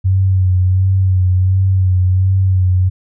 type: tone with vibrato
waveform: sine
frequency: 93.5 Hz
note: F#2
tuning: 19 cents sharp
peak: -9 dBFS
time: 0.04-2.9 s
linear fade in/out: 20 ms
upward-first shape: sine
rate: 1.4 Hz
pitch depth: 37 cents each way
effects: none